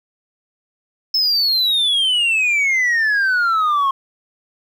sine exponential sweep, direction down, 5274 to 1072 Hz, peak -11 dBFS, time 1.14-3.91 s, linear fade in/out 5 ms, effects tanh soft clip ceiling -13 dBFS + 8-bit

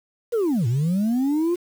sine linear two-way sweep, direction down then up, 493.9 to 110 to 359 Hz, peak -16 dBFS, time 0.32-1.56 s, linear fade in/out 20 ms, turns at 0.67 s, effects tanh soft clip ceiling -17 dBFS + 7-bit

